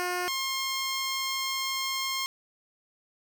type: tone pair in turn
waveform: 10% pulse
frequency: 358.2 / 1068.4 Hz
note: F4 / C6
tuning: +44 / +36 cents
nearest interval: octave + perfect fifth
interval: 1892 cents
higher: second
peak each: -20 dBFS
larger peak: neither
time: 0-0.28 / 0.28-2.26 s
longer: second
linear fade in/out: 0 ms
effects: none